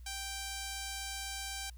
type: tone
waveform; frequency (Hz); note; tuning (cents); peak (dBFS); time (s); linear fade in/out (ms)
5% pulse; 784; G5; 0; -27; 0.06-1.7; 5
effects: added 60 Hz sine -47 dBFS peak until 1.77 s + white hiss -70 dBFS RMS until 1.77 s